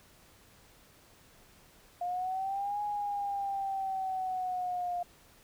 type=linear two-way sweep; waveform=sine; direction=up then down; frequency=703 to 831 to 703 Hz; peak=-31 dBFS; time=2.01-5.03 s; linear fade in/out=5 ms; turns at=2.82 s; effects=pink hiss -60 dBFS RMS until 5.43 s